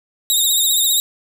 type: tone with vibrato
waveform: 15% pulse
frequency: 3747 Hz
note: A#7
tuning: 8 cents sharp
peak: -7 dBFS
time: 0.3-1 s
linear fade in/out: 0 ms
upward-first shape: triangle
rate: 15 Hz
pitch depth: 78 cents each way
effects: none